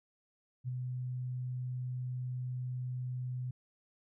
sine tone with ADSR envelope, 126 Hz, B2, 35 cents sharp, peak -32 dBFS, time 0.64-3.51 s, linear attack 43 ms, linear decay 11 ms, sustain -3 dB, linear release 5 ms, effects none

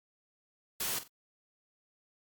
white noise with echo, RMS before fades -34 dBFS, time 0.8-0.99 s, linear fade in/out 5 ms, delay 45 ms, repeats 2, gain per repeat -12 dB, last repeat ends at 1.08 s, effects Opus 48 kbps

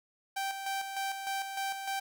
sawtooth tone with tremolo, 781 Hz, G5, 7 cents flat, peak -28 dBFS, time 0.36-2 s, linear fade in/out 10 ms, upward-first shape square, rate 3.3 Hz, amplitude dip 50%, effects 10-bit

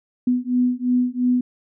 sine beating tone pair, 247 / 249.9 Hz, B3 / B3, 0 / +21 cents, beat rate 2.9 Hz, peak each -20 dBFS, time 0.27-1.41 s, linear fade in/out 5 ms, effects none

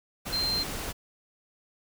sine tone in noise, 4154 Hz, C8, 13 cents flat, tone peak -26 dBFS, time 0.32-0.64 s, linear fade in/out 20 ms, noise pink, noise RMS -35 dBFS, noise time 0.25-0.93 s, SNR +6 dB, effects none

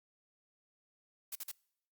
blue noise bursts, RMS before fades -41 dBFS, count 3, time 1.32-1.515 s, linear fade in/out 5 ms, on 35 ms, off 45 ms, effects noise-tail reverb RT60 0.7 s tail -25 dB re dry + Opus 48 kbps

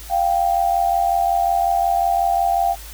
sine tone pair together, 698.5 / 784 Hz, F5 / G5, 0 / 0 cents, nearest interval major second, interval 200 cents, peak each -18 dBFS, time 0.09-2.76 s, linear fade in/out 50 ms, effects added 53 Hz sine -36 dBFS peak until 2.93 s + white hiss -39 dBFS RMS until 2.93 s

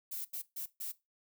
violet noise bursts at uneven times, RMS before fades -40 dBFS, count 4, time 0.11-0.25 / 0.33-0.42 / 0.56-0.66 / 0.8-0.92 s, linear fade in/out 10 ms, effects noise-tail reverb RT60 0.2 s tail -17 dB re dry

